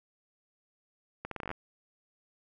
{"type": "accelerating click train", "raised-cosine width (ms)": 0.5, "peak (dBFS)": -22, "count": 10, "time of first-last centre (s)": [1.25, 1.514], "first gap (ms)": 63, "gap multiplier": 0.79, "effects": []}